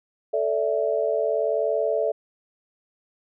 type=chord; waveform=sine; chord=A suspended fourth; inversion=none; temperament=equal with one note detuned; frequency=440 / 578.6 / 659.3 Hz; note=A4 / D5 / E5; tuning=0 / -26 / 0 cents; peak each=-25 dBFS; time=0.33-2.12 s; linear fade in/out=10 ms; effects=none